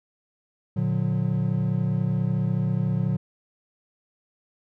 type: chord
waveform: triangle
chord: Bb augmented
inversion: none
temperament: equal with one note detuned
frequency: 116.54 / 146.83 / 181.09 Hz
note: Bb2 / D3 / F#3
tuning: 0 / 0 / -37 cents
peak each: -24 dBFS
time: 0.76-3.17 s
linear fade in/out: 10 ms
effects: none